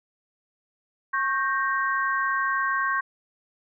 sine chord, G diminished, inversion second, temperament equal with one note detuned, 1094.1 / 1568 / 1864.7 Hz, Db6 / G6 / Bb6, -23 / 0 / 0 cents, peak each -25 / -26 / -31 dBFS, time 1.13-3.01 s, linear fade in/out 10 ms, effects none

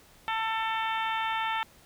harmonic tone with a mistuned harmonic, 445.7 Hz, A4, 22 cents sharp, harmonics 2 / 3 / 4 / 5 / 6 / 7 / 8, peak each -30 / -34 / -36 / -38 / -40 / -41 / -42 dBFS, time 0.28-1.63 s, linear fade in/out 0 ms, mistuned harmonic 7, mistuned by -18 cents, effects pink hiss -57 dBFS RMS until 1.85 s

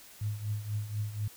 sine tone with tremolo, 105.4 Hz, G#2, 26 cents sharp, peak -28 dBFS, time 0.21-1.28 s, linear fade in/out 5 ms, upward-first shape triangle, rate 4.1 Hz, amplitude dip 80%, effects white hiss -53 dBFS RMS until 1.36 s

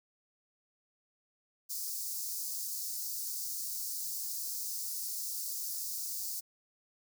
white high-pass noise, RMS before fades -38 dBFS, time 1.69-6.41 s, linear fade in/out 20 ms, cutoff 4600 Hz, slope 48 dB/octave, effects none

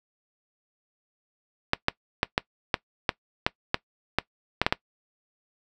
clicks, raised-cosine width 0.3 ms, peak -4 dBFS, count 12, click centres 1.734 / 1.884 / 2.231 / 2.379 / 2.742 / 3.092 / 3.465 / 3.744 / 4.186 / 4.616 / 4.665 / 4.725 s, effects noise-tail reverb RT60 0.1 s tail -21 dB re dry

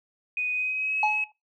sine tone with pitch glide, 2489 to 2566 Hz, D#7 to E7, 0 to -47 cents, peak -25 dBFS, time 0.37-1.24 s, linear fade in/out 2 ms, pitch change +53 cents, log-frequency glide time 0.52-0.97 s
sine tone with exponential decay, 849 Hz, G#5, 38 cents sharp, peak -17 dBFS, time 1.03-1.32 s, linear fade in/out 2 ms, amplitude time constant 61 ms
effects noise-tail reverb RT60 0.2 s tail -18 dB re dry + tanh soft clip ceiling -14 dBFS

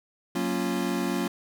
square chord, Gb major seventh, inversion none, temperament equal, 185 / 233.1 / 277.2 / 349.2 Hz, Gb3 / Bb3 / Db4 / F4, 0 / 0 / 0 / 0 cents, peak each -32 dBFS, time 0.35-1.28 s, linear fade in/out 5 ms, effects none

